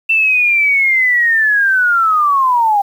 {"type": "linear sweep", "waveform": "sine", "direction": "down", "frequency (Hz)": [2685, 787], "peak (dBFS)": -9, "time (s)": [0.09, 2.82], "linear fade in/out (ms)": 10, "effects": ["7-bit"]}